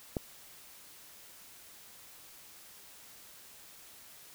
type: click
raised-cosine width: 2 ms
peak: -18 dBFS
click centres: 0.168 s
effects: white hiss -54 dBFS RMS until 4.34 s